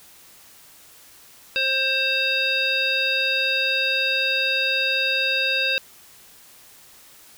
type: harmonic tone with a mistuned harmonic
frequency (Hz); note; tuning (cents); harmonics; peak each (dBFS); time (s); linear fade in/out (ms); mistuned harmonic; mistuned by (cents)
532; C5; +29; 1 / 3 / 5 / 7 / 9; -30 / -27 / -22 / -25 / -30; 1.56-5.78; 0; 3; -16
effects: white hiss -49 dBFS RMS until 7.37 s